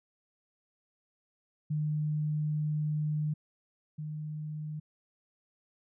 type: tone pair in turn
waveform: sine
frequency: 151.6 / 152.65 Hz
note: D#3 / D#3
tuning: -45 / -33 cents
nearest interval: unison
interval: 12 cents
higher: second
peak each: -28 / -35 dBFS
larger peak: first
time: 1.7-3.34 / 3.98-4.8 s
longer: first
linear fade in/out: 10 ms
effects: none